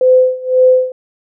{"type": "tone with tremolo", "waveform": "sine", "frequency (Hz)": 511, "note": "C5", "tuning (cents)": -41, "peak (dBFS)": -4, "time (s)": [0.01, 0.92], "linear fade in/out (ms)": 2, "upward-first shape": "sine", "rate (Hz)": 1.9, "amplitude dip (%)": 90, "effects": []}